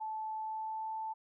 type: tone with pitch glide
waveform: sine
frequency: 872 to 880.6 Hz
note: A5 to A5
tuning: -16 to +1 cents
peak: -36 dBFS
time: 0-1.14 s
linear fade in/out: 20 ms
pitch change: +17 cents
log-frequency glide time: 0.36-0.93 s
effects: none